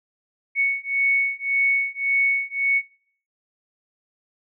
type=beating tone pair; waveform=sine; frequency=2217 / 2218.8 Hz; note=C#7 / C#7; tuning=0 / +1 cents; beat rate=1.8 Hz; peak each=-22 dBFS; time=0.55-2.82 s; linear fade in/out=50 ms; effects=noise-tail reverb RT60 0.6 s tail -24 dB re dry